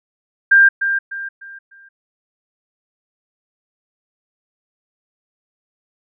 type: tone with echo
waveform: sine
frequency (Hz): 1592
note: G6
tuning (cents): +26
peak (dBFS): -6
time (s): 0.51-0.69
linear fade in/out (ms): 10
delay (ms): 300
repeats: 4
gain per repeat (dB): -9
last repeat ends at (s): 1.89
effects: none